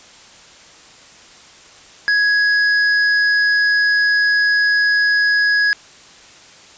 triangle tone with hard clipping, 1668 Hz, G#6, 7 cents sharp, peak -14 dBFS, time 2.08-5.73 s, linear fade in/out 0 ms, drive 15 dB, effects white hiss -43 dBFS RMS until 6.77 s + resampled to 16000 Hz

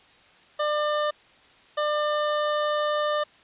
25% pulse tone bursts at uneven times, 598 Hz, D5, 31 cents sharp, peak -19 dBFS, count 2, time 0.59-1.11 / 1.77-3.24 s, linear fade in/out 10 ms, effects white hiss -55 dBFS RMS until 3.43 s + resampled to 8000 Hz

